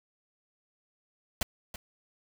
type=noise with echo; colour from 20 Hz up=pink; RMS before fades=-29 dBFS; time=1.41-1.43 s; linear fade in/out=2 ms; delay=330 ms; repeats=1; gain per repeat=-12 dB; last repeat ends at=1.76 s; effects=none

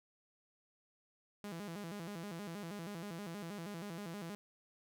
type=tone with vibrato; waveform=sawtooth; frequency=185 Hz; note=F#3; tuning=in tune; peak=-39 dBFS; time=1.44-4.35 s; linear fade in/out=0 ms; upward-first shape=square; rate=6.3 Hz; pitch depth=180 cents each way; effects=none

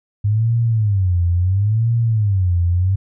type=tone with vibrato; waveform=sine; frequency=100.6 Hz; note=G2; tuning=45 cents sharp; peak=-13 dBFS; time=0.24-2.96 s; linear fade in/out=10 ms; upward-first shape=sine; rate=0.73 Hz; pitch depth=260 cents each way; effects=none

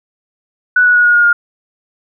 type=tone with pitch steps; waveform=sine; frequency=1480 / 1467.2 / 1454.6 / 1442 / 1429.6 / 1417.3 Hz; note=F#6 / F#6 / F#6 / F#6 / F6 / F6; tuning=0 / -15 / -30 / -45 / +40 / +25 cents; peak=-6 dBFS; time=0.76-1.33 s; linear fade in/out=5 ms; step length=95 ms; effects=none

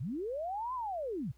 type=linear two-way sweep; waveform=sine; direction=up then down; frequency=100.8 to 1049 to 100.8 Hz; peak=-34 dBFS; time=0-1.32 s; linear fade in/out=10 ms; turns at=0.74 s; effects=added 60 Hz sine -60 dBFS peak until 1.37 s + pink hiss -72 dBFS RMS until 1.37 s

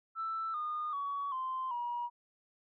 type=tone with pitch steps; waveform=sine; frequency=1325 / 1222.1 / 1127.1 / 1039.6 / 958.8 Hz; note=E6 / D#6 / C#6 / C6 / A#5; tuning=+9 / -31 / +28 / -11 / +48 cents; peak=-33 dBFS; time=0.15-2.1 s; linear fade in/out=50 ms; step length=390 ms; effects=tanh soft clip ceiling -29 dBFS

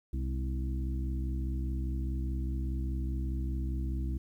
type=harmonic tone with a mistuned harmonic; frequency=64.9 Hz; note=C2; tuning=13 cents flat; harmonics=1 / 2 / 3 / 4 / 5; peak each=-31 / -40 / -44 / -45 / -44 dBFS; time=0.13-4.18 s; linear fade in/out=5 ms; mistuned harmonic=3; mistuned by=+71 cents; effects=11-bit

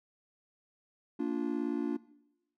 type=chord; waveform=triangle; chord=Bb major; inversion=none; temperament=just; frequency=233.1 / 291.4 / 349.6 Hz; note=Bb3 / D4 / F4; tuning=0 / -13 / +2 cents; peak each=-34 / -30 / -34 dBFS; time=1.19-1.97 s; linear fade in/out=10 ms; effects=noise-tail reverb RT60 0.9 s tail -20 dB re dry + tanh soft clip ceiling -20 dBFS

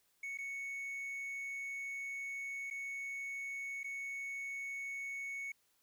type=tone with dropouts; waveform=triangle; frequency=2217 Hz; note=C#7; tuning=in tune; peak=-38 dBFS; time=0.23-5.52 s; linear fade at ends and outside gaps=5 ms; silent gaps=0.375-0.385 / 2.702-2.709 / 3.833-3.842 s; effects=white hiss -75 dBFS RMS until 5.82 s

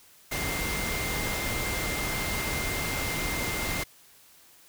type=tone in noise; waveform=sine; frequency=2099 Hz; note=C7; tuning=5 cents sharp; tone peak=-34 dBFS; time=0.31-3.84 s; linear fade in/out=10 ms; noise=pink; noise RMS=-31 dBFS; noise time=0.31-3.84 s; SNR=-6 dB; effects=white hiss -56 dBFS RMS until 4.68 s

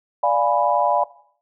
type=chord; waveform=sine; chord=D diminished seventh; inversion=none; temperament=equal; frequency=587.3 / 698.5 / 830.6 / 987.8 Hz; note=D5 / F5 / Ab5 / Cb6; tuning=0 / 0 / 0 / 0 cents; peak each=-21 dBFS; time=0.23-1.04 s; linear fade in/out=5 ms; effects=noise-tail reverb RT60 0.6 s tail -19 dB re dry

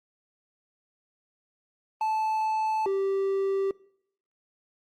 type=tone pair in turn; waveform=triangle; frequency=873 / 390 Hz; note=A5 / G4; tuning=-14 / -9 cents; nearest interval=octave + major second; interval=1395 cents; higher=first; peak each=-22 dBFS; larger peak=neither; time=2.01-2.86 / 2.86-3.71 s; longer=neither; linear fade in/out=2 ms; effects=noise-tail reverb RT60 0.7 s tail -22 dB re dry + Opus 32 kbps

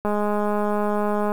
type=click train; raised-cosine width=1 ms; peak=-11 dBFS; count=265; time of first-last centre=0.05-1.319 s; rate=208 Hz; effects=7-bit

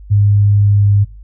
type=tone with pitch glide; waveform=sine; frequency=102.2 to 101.55 Hz; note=G#2 to G#2; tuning=-27 to -38 cents; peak=-7 dBFS; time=0.1-1.05 s; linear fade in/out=20 ms; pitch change=-11 cents; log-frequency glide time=0.59-0.9 s; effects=noise-tail reverb RT60 0.3 s tail -24 dB re dry + added 50 Hz sine -32 dBFS peak until 1.23 s

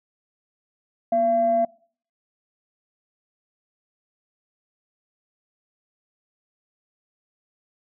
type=tone pair together; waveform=sine; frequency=240.1 / 679 Hz; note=B3 / F5; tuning=-49 / -49 cents; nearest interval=octave + tritone; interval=1800 cents; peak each=-28 / -17 dBFS; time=1.12-1.65 s; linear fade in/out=5 ms; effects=noise-tail reverb RT60 0.5 s tail -24 dB re dry + tanh soft clip ceiling -11 dBFS

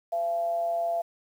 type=tone with amplitude modulation; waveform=sine; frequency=680 Hz; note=F5; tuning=46 cents flat; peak=-23 dBFS; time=0.12-1.02 s; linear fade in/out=10 ms; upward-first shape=sine; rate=174 Hz; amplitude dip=40%; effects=9-bit

